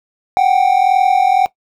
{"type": "tone pair together", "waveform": "triangle", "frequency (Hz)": [740, 781.9], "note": ["F#5", "G5"], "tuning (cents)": [0, -5], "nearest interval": "minor second", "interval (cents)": 95, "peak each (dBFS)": -10, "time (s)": [0.37, 1.46], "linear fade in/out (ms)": 0, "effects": ["noise-tail reverb RT60 0.1 s tail -18 dB re dry"]}